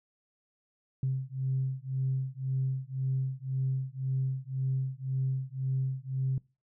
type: beating tone pair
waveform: sine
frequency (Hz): 131.3 / 133.2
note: C3 / C3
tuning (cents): +6 / +31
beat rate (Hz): 1.9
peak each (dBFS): -31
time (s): 1.03-6.38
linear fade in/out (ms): 2
effects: noise-tail reverb RT60 0.3 s tail -24 dB re dry + tanh soft clip ceiling -21 dBFS